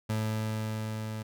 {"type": "tone with level ramp", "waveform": "30% pulse", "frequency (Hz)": 109.1, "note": "A2", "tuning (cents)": -14, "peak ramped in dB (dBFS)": [-25, -32], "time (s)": [0.09, 1.23], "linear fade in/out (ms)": 10, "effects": []}